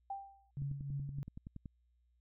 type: tone with exponential decay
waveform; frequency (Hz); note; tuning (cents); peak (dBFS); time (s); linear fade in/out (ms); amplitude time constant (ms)
sine; 788; G5; +9; -36; 0.1-0.51; 5; 89
type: tone with tremolo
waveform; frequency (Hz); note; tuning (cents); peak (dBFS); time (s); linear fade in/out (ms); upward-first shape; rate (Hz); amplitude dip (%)
sine; 140; C#3; +18; -35; 0.57-1.23; 0; triangle; 3.2; 65
type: click train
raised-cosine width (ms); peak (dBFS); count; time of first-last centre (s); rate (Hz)
5; -34; 12; 0.62-1.658; 10.6
effects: added 60 Hz sine -70 dBFS peak until 2.2 s